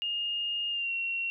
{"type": "tone with pitch glide", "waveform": "sine", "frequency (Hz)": [2837, 2736], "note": ["F7", "F7"], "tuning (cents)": [27, -36], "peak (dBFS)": -29, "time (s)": [0.02, 1.3], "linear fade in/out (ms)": 0, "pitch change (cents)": -63, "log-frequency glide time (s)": [0.7, 0.92], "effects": []}